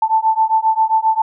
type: beating tone pair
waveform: sine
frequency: 880 / 887.5 Hz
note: A5 / A5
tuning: 0 / +15 cents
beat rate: 7.5 Hz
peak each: -15 dBFS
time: 0.02-1.22 s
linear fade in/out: 5 ms
effects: none